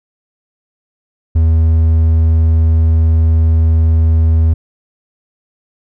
triangle tone, 80.7 Hz, E2, 36 cents flat, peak -5 dBFS, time 1.35-4.54 s, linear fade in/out 10 ms, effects none

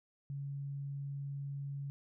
sine tone, 140.1 Hz, C#3, 19 cents sharp, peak -38 dBFS, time 0.3-1.9 s, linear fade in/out 0 ms, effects none

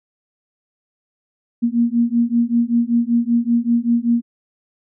sine beating tone pair, 233.1 / 238.3 Hz, A#3 / A#3, 0 / +38 cents, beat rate 5.2 Hz, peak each -17 dBFS, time 1.62-4.22 s, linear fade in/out 20 ms, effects none

